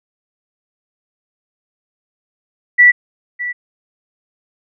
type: tone with echo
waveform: sine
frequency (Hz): 1958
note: B6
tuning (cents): -15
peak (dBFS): -4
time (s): 2.78-2.92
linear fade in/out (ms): 20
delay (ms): 610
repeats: 1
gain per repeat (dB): -15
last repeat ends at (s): 3.53
effects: none